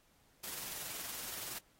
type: noise with amplitude modulation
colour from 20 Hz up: white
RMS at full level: -42 dBFS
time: 0.43-1.59 s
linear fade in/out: 10 ms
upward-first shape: sine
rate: 21.3 Hz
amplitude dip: 35%
effects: pink hiss -70 dBFS RMS until 1.79 s + AAC 48 kbps